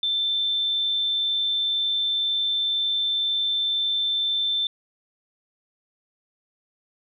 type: tone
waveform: sine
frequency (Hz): 3549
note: A7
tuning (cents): +14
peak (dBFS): -21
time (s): 0.03-4.67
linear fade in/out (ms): 2
effects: none